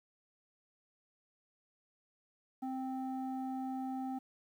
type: tone with low-pass filter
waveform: square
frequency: 261.6 Hz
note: C4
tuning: in tune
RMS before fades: -39 dBFS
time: 2.62-4.19 s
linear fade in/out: 10 ms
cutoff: 720 Hz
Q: 2.6
effects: 11-bit